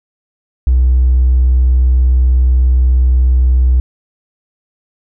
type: tone with hard clipping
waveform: sine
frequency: 63.1 Hz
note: B1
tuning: 38 cents sharp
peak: -7 dBFS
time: 0.67-3.8 s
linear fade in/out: 0 ms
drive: 1 dB
effects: none